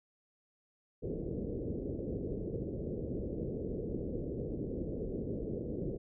white low-pass noise, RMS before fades -38 dBFS, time 1.02-5.98 s, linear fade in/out 20 ms, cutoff 490 Hz, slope 48 dB/octave, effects none

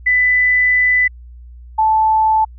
sine tone pair in turn, 1995 / 874.7 Hz, B6 / A5, +17 / -10 cents, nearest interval octave + major second, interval 1427 cents, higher first, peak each -10 dBFS, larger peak neither, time 0.06-1.08 / 1.78-2.45 s, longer first, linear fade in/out 10 ms, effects added 60 Hz sine -34 dBFS peak until 2.58 s

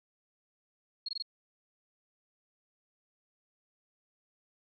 sine tone bursts, 4300 Hz, C8, 47 cents sharp, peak -33 dBFS, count 4, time 1.06-1.224 s, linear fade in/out 5 ms, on 26 ms, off 20 ms, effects none

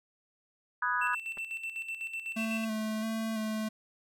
sine chord, G# minor seventh, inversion first, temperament equal, 987.8 / 1244.5 / 1480 / 1661.2 Hz, B5 / D#6 / F#6 / G#6, 0 / 0 / 0 / 0 cents, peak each -33 dBFS, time 0.82-1.15 s, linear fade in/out 5 ms
triangle tone with tremolo, 2678 Hz, E7, 27 cents sharp, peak -32 dBFS, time 1.01-2.65 s, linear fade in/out 10 ms, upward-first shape square, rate 8 Hz, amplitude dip 60%
clicks, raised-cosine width 0.5 ms, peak -33 dBFS, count 2, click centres 1.372 / 1.377 s
square tone with vibrato, 220 Hz, A3, in tune, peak -32 dBFS, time 2.36-3.69 s, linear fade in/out 10 ms, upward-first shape square, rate 1.5 Hz, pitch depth 21 cents each way
effects none

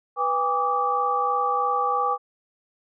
sine tone cluster, 493 / 807 / 1158 / 1221 Hz, B4 / G#5 / D6 / D#6, -3 / -50 / -25 / -33 cents, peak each -29 / -25 / -23 / -32 dBFS, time 0.16-2.18 s, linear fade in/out 50 ms, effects none

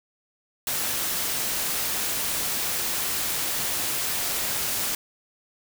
white noise, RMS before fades -27 dBFS, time 0.67-4.95 s, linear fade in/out 2 ms, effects none

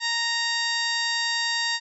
harmonic tone, 930 Hz, A#5, 4 cents flat, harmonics 1 / 2 / 3 / 4 / 5 / 6 / 7 / 8, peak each -33 / -27 / -35 / -30 / -29 / -36 / -41 / -37 dBFS, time 0-1.8 s, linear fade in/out 50 ms, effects none

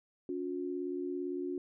sine tone pair together, 282 / 359.7 Hz, C#4 / F#4, +30 / -49 cents, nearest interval major third, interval 421 cents, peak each -38 / -36 dBFS, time 0.29-1.58 s, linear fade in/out 2 ms, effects none

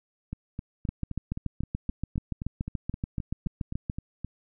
two click trains, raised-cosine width 5 ms, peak -21 / -17 dBFS, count 16 / 22, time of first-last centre 0.33-4.246 / 0.89-3.899 s, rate 3.83 / 6.98 Hz, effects none

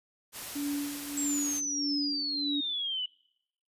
white noise, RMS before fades -40 dBFS, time 0.32-1.62 s, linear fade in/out 50 ms
sine tone with tremolo, 287.2 Hz, D4, 39 cents flat, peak -29 dBFS, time 0.55-2.61 s, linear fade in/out 10 ms, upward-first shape sine, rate 1.6 Hz, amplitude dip 75%
sine exponential sweep, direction down, 7710 to 2935 Hz, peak -30 dBFS, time 1.17-3.06 s, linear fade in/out 5 ms
effects noise-tail reverb RT60 0.8 s tail -26 dB re dry + resampled to 32000 Hz

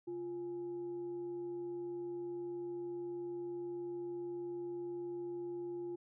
sine tone with frequency modulation, 349.2 Hz, F4, in tune, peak -39 dBFS, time 0.07-5.96 s, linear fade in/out 10 ms, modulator 484 Hz, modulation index 0.22, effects none

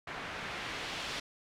white noise with low-pass filter sweep, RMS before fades -40 dBFS, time 0.07-1.2 s, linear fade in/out 5 ms, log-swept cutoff 1800 to 3800 Hz, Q 0.99, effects none

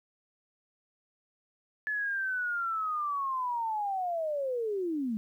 sine linear sweep, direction down, 1725 to 206.8 Hz, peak -29 dBFS, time 1.87-5.17 s, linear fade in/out 0 ms, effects 11-bit

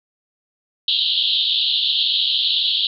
pink band-pass noise, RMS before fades -19 dBFS, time 0.88-2.87 s, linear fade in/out 2 ms, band 3000 to 4200 Hz, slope 96 dB/octave, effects none

